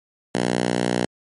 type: tone with high-pass filter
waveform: 5% pulse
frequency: 60.5 Hz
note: B1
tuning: 35 cents flat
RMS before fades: -22 dBFS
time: 0.35-1.05 s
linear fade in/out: 0 ms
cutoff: 170 Hz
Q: 1.3
effects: MP3 48 kbps